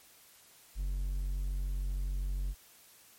triangle tone, 46.47 Hz, F#1, 8 cents sharp, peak -29 dBFS, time 0.75-2.55 s, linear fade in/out 50 ms, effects white hiss -59 dBFS RMS until 3.18 s + MP3 64 kbps

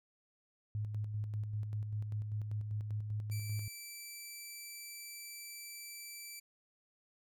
sine tone with tremolo, 105.8 Hz, G#2, 33 cents sharp, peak -34 dBFS, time 0.75-3.68 s, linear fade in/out 0 ms, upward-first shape square, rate 5.1 Hz, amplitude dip 40%
10% pulse tone, 2328 Hz, D7, 16 cents flat, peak -37 dBFS, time 3.31-6.4 s, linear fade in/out 10 ms
effects none

